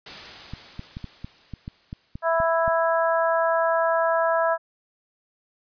white noise with exponential decay, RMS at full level -36 dBFS, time 0.06-3.19 s, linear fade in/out 5 ms, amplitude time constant 680 ms
clicks, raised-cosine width 5 ms, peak -21 dBFS, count 11, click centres 0.536 / 0.794 / 0.969 / 1.043 / 1.245 / 1.537 / 1.679 / 1.929 / 2.155 / 2.402 / 2.679 s
harmonic tone, 330 Hz, E4, 2 cents sharp, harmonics 2 / 3 / 4 / 5, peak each -21 / -25 / -27 / -29 dBFS, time 2.22-4.58 s, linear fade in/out 50 ms
effects resampled to 11025 Hz

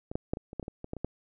clicks, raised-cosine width 2 ms, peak -24 / -16 / -15 / -24 / -29 / -19 / -27 / -24 / -25 / -21 / -26 / -17 dBFS, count 12, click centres 0.115 / 0.155 / 0.335 / 0.371 / 0.531 / 0.597 / 0.628 / 0.681 / 0.844 / 0.934 / 0.967 / 1.046 s, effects none

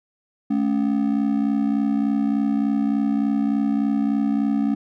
triangle ring-modulated tone, 246.9 Hz, B3, in tune, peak -13 dBFS, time 0.5-4.75 s, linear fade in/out 10 ms, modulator 31.7 Hz, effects none

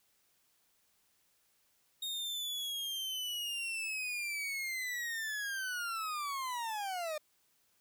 40% pulse linear sweep, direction down, 3729 to 595 Hz, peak -35 dBFS, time 2.02-7.18 s, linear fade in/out 5 ms, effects white hiss -73 dBFS RMS until 7.8 s

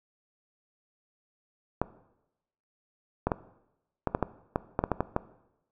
clicks, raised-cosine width 1 ms, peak -11 dBFS, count 12, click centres 1.816 / 3.27 / 3.318 / 4.073 / 4.149 / 4.227 / 4.559 / 4.791 / 4.839 / 4.917 / 5.006 / 5.164 s, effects noise-tail reverb RT60 0.9 s tail -17 dB re dry

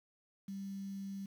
sine tone with quantisation, 196 Hz, G3, in tune, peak -40 dBFS, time 0.48-1.26 s, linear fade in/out 5 ms, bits 10, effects none

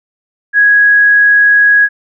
sine tone, 1661.2 Hz, G#6, in tune, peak -4 dBFS, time 0.53-1.89 s, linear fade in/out 50 ms, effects none

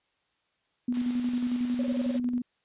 sine tone with tremolo, 245.4 Hz, B3, 11 cents flat, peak -24 dBFS, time 0.88-2.42 s, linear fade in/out 5 ms, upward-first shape square, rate 11 Hz, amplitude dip 40%
white high-pass noise, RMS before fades -43 dBFS, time 0.94-2.19 s, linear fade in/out 2 ms, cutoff 470 Hz, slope 96 dB/octave
sine tone bursts, 554 Hz, C#5, 1 cent flat, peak -33 dBFS, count 8, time 1.79-2.168 s, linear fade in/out 5 ms, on 28 ms, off 22 ms
effects white hiss -73 dBFS RMS until 2.64 s + resampled to 8000 Hz

